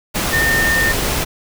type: tone in noise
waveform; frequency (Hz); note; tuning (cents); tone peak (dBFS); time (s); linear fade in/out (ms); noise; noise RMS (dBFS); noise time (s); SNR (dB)
sine; 1816; A#6; -46; -14; 0.32-0.93; 20; pink; -19; 0.14-1.25; +2
effects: none

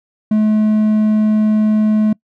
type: tone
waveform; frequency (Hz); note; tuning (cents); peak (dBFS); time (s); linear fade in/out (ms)
triangle; 214.5; A3; -44; -8; 0.31-2.13; 5
effects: noise-tail reverb RT60 0.1 s tail -24 dB re dry

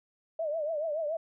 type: tone with vibrato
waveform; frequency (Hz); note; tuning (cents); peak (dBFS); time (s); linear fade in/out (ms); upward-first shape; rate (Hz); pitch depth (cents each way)
sine; 622.3; D#5; 0; -29; 0.39-1.17; 5; triangle; 7; 140
effects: none

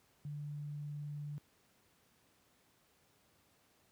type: tone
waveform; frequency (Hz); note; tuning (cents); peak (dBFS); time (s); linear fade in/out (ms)
sine; 146.83; D3; 0; -40; 0.25-1.38; 0
effects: pink hiss -71 dBFS RMS until 3.91 s + high-pass 80 Hz 12 dB/octave

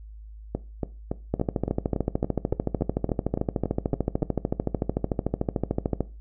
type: two click trains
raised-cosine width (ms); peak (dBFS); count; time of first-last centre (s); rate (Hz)
2; -13 / -10; 14 / 64; 0.55-4.222 / 1.34-6.007; 3.54 / 13.5
effects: noise-tail reverb RT60 0.3 s tail -18 dB re dry + added 53 Hz sine -40 dBFS peak until 6.2 s

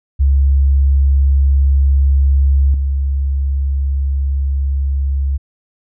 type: tone with level steps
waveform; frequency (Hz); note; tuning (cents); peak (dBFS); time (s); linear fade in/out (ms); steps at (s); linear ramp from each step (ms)
sine; 68.7; C#2; -15; -8 / -13; 0.19-5.38; 20; 2.74; 2
effects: none

